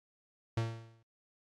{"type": "tone with exponential decay", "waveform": "45% pulse", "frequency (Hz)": 113.7, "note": "A#2", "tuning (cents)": -43, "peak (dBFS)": -28, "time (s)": [0.57, 1.03], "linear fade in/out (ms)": 5, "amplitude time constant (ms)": 100, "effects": ["low-pass 6000 Hz 12 dB/octave", "AAC 64 kbps"]}